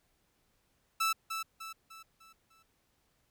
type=tone with echo; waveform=sawtooth; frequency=1318.5 Hz; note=E6; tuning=in tune; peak=-24 dBFS; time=1-1.13 s; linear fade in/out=10 ms; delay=300 ms; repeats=5; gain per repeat=-7 dB; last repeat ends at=2.63 s; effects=pink hiss -74 dBFS RMS until 3.3 s